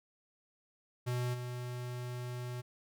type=tone with level steps; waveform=square; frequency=123.47 Hz; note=B2; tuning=in tune; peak=-33 / -39 dBFS; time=1.06-2.62 s; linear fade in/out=20 ms; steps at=1.33 s; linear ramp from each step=20 ms; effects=none